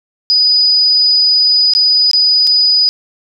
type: tone with dropouts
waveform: sine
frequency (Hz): 4961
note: D#8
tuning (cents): -6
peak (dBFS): -7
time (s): 0.3-2.89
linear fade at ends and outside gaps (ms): 0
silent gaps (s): 1.736-1.75 / 2.113-2.133 / 2.469-2.473
effects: none